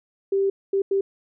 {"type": "tone bursts at uneven times", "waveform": "sine", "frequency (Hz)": 392, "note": "G4", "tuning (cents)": 0, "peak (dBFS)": -18, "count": 3, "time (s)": [[0.32, 0.5], [0.73, 0.82], [0.91, 1.01]], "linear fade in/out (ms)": 5, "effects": []}